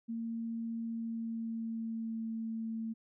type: tone with pitch glide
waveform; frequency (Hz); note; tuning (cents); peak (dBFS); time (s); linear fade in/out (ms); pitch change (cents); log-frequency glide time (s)
sine; 228.8 to 224.6; A#3 to A3; -32 to +36; -35; 0.08-2.94; 20; -32; 0.84-2.35
effects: none